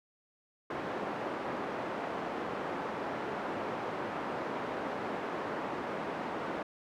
pink band-pass noise, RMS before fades -37 dBFS, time 0.7-6.63 s, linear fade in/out 5 ms, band 300 to 1300 Hz, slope 12 dB/octave, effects none

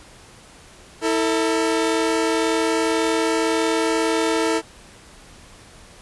sawtooth tone pair together, 325.9 / 447.9 Hz, E4 / A4, -20 / +31 cents, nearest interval tritone, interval 551 cents, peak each -17 dBFS, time 1.01-4.62 s, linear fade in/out 50 ms, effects pink hiss -46 dBFS RMS until 6.01 s + resampled to 24000 Hz

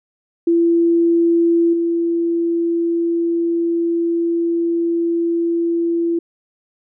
sine tone with level steps, 337.6 Hz, E4, 41 cents sharp, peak -11 / -15 dBFS, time 0.47-6.19 s, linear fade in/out 5 ms, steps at 1.73 s, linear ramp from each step 5 ms, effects none

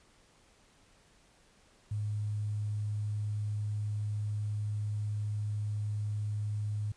sine tone with quantisation, 104.8 Hz, G#2, 16 cents sharp, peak -31 dBFS, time 1.91-6.92 s, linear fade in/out 5 ms, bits 10, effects pink hiss -64 dBFS RMS until 6.96 s + resampled to 22050 Hz

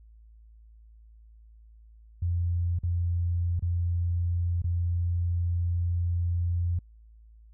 sine tone with dropouts, 86.7 Hz, F2, 12 cents flat, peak -24 dBFS, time 2.22-6.79 s, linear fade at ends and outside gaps 5 ms, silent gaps 2.789-2.834 / 3.595-3.623 / 4.62-4.641 s, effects added 55 Hz sine -50 dBFS peak until 7.53 s

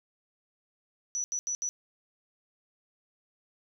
sine tone bursts at uneven times, 5920 Hz, F#8, in tune, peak -29 dBFS, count 4, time 1.15-1.24 / 1.32-1.39 / 1.47-1.55 / 1.62-1.69 s, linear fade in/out 0 ms, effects none

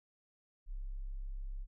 sine tone, 33.39 Hz, C1, 36 cents sharp, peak -38 dBFS, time 0.66-1.67 s, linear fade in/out 50 ms, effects none

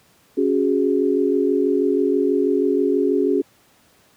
sine chord, C# suspended fourth, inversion none, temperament just, 277.2 / 369.6 / 415.8 Hz, C#4 / F#4 / G#4, 0 / -2 / +2 cents, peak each -20 dBFS, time 0.37-3.42 s, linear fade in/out 10 ms, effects pink hiss -56 dBFS RMS until 4.16 s + high-pass 100 Hz 12 dB/octave

